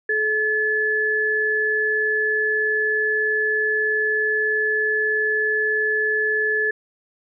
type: tone pair together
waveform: sine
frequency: 430.4 / 1721.6 Hz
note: A4 / A6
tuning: -38 / -38 cents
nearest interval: 2 octaves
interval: 2400 cents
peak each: -24 / -19 dBFS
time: 0.09-6.71 s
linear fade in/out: 5 ms
effects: none